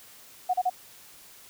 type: tone bursts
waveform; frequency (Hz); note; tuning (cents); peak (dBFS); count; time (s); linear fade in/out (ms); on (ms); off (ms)
sine; 732; F#5; -19; -21; 3; 0.49-0.699; 10; 47; 34
effects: white hiss -51 dBFS RMS until 1.49 s